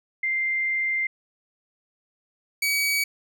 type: tone pair in turn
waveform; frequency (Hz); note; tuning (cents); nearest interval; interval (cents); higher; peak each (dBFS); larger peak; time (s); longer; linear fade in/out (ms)
sine / sawtooth; 2093 / 2270; C7 / C#7; 0 / +41; minor second; 141; second; -22 / -18; second; 0.23-1.07 / 2.62-3.04; first; 5
effects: none